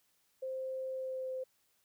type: tone with pitch glide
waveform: sine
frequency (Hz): 523.3 to 518.2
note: C5 to C5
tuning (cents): 0 to -17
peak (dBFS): -36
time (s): 0.42-1.44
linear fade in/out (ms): 10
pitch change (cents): -17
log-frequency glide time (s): 0.92-1.32
effects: white hiss -74 dBFS RMS until 1.84 s